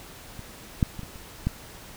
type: clicks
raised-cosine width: 5 ms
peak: -26 / -7 / -22 / -26 / -30 / -11 dBFS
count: 6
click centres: 0.393 / 0.828 / 0.993 / 1.033 / 1.158 / 1.47 s
effects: pink hiss -45 dBFS RMS until 1.96 s